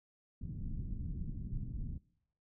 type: low-pass noise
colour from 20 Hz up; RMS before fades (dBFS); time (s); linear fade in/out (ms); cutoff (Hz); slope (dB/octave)
pink; -40; 0.41-1.98; 5; 210; 24
effects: noise-tail reverb RT60 0.7 s tail -22 dB re dry